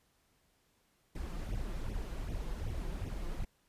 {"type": "noise with flanger", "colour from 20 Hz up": "brown", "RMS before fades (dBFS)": -38, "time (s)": [1.15, 3.45], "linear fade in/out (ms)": 5, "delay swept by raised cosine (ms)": [0.32, 5.92], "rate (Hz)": 2.6, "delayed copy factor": 0.8, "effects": ["pink hiss -73 dBFS RMS until 3.68 s", "resampled to 32000 Hz"]}